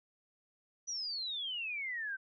sine exponential sweep, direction down, 5970 to 1525 Hz, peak -36 dBFS, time 0.87-2.17 s, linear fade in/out 20 ms, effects none

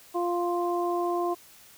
harmonic tone, 349.2 Hz, F4, in tune, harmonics 1 / 2 / 3, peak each -27 / -30 / -32 dBFS, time 0.14-1.35 s, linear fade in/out 20 ms, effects white hiss -53 dBFS RMS until 1.77 s

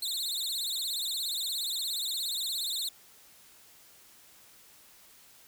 sawtooth tone with vibrato, 3930 Hz, B7, 9 cents flat, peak -28 dBFS, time 0.02-2.89 s, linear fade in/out 5 ms, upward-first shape triangle, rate 17 Hz, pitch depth 220 cents each way, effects white hiss -57 dBFS RMS until 5.47 s

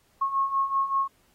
sine beating tone pair, 1086 / 1091.2 Hz, C#6 / C#6, -36 / -28 cents, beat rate 5.2 Hz, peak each -29 / -24 dBFS, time 0.21-1.08 s, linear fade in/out 10 ms, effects pink hiss -65 dBFS RMS until 1.34 s + AAC 48 kbps

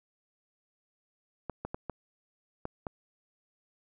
clicks, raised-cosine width 1 ms, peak -21 dBFS, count 6, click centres 1.497 / 1.65 / 1.745 / 1.897 / 2.654 / 2.868 s, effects none

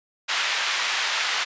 white band-pass noise, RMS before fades -25 dBFS, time 0.28-1.45 s, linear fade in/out 20 ms, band 1100 to 3300 Hz, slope 12 dB/octave, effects resampled to 16000 Hz

